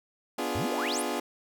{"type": "chord", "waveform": "20% pulse", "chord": "B diminished seventh", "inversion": "none", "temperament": "equal", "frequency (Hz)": [246.9, 293.7, 349.2, 415.3], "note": ["B3", "D4", "F4", "Ab4"], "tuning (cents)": [0, 0, 0, 0], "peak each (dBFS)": -30, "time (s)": [0.38, 1.2], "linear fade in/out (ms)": 5}
{"type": "exponential sweep", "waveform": "sine", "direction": "up", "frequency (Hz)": [76.8, 11810], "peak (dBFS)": -31, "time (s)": [0.55, 1.02], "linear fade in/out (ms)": 5}
{"effects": []}